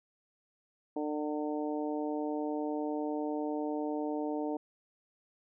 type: harmonic tone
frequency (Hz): 150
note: D3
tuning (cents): +37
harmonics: 2 / 3 / 4 / 5 / 6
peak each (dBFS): -34 / -38 / -40 / -42 / -44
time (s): 0.96-4.57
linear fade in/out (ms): 5
effects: none